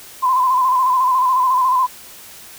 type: tone with vibrato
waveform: sine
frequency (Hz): 1023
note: C6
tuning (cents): -39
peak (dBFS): -12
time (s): 0.22-1.87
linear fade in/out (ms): 20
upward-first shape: square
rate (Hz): 14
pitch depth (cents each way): 44
effects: white hiss -39 dBFS RMS until 2.58 s